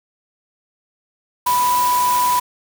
sine tone in noise, 987.8 Hz, B5, in tune, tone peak -14 dBFS, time 1.46-2.4 s, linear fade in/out 10 ms, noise white, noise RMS -25 dBFS, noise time 1.46-2.4 s, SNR +8 dB, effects none

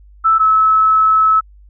sine tone pair in turn, 1318.5 / 1298.1 Hz, E6 / E6, 0 / -27 cents, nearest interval unison, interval 27 cents, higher first, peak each -8 dBFS, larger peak neither, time 0.24-0.39 / 0.39-1.41 s, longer second, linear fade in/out 20 ms, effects added 50 Hz sine -40 dBFS peak until 1.69 s

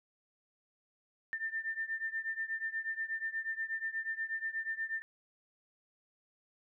sine beating tone pair, 1791 / 1799.3 Hz, A6 / A6, +30 / +38 cents, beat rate 8.3 Hz, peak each -37 / -39 dBFS, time 1.33-5.02 s, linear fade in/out 0 ms, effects none

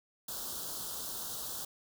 white band-stop noise, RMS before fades -40 dBFS, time 0.28-1.65 s, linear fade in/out 5 ms, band 1500 to 3200 Hz, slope 48 dB/octave, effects none

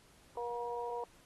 harmonic tone, 238.8 Hz, A#3, 42 cents sharp, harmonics 2 / 3 / 4, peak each -39 / -44 / -40 dBFS, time 0.37-1.04 s, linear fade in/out 2 ms, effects pink hiss -64 dBFS RMS until 1.25 s + AAC 32 kbps

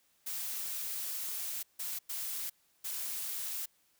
blue noise bursts at uneven times, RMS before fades -38 dBFS, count 4, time 0.26-1.63 / 1.79-1.99 / 2.09-2.5 / 2.84-3.66 s, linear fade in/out 10 ms, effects white hiss -71 dBFS RMS until 3.99 s

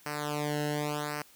sawtooth tone with flanger, 148.3 Hz, D3, 17 cents sharp, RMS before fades -33 dBFS, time 0.06-1.22 s, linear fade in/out 0 ms, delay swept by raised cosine 0.28 to 0.86 ms, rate 0.88 Hz, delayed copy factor -1, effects white hiss -58 dBFS RMS until 1.35 s

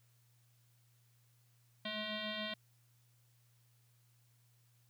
sine tone with frequency modulation, 1916 Hz, A#6, 47 cents sharp, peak -38 dBFS, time 1.85-2.54 s, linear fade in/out 5 ms, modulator 425 Hz, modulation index 4.5, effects added 119 Hz sine -68 dBFS peak until 4.89 s + white hiss -75 dBFS RMS until 4.89 s

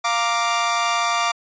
sawtooth chord, Bb major, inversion second, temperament equal, 698.5 / 932.3 / 1174.7 Hz, F5 / Bb5 / D6, 0 / 0 / 0 cents, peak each -20 / -22 / -17 dBFS, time 0.04-1.32 s, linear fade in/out 10 ms, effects resampled to 16000 Hz

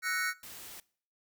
square chord, F# dominant seventh, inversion third, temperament equal, 1318.5 / 1480 / 1864.7 / 2217 Hz, E6 / F#6 / A#6 / C#7, 0 / 0 / 0 / 0 cents, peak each -40 / -34 / -37 / -37 dBFS, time 0.02-0.34 s, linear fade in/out 50 ms
white noise, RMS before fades -47 dBFS, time 0.43-0.8 s, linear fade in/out 2 ms
effects noise-tail reverb RT60 0.5 s tail -22 dB re dry

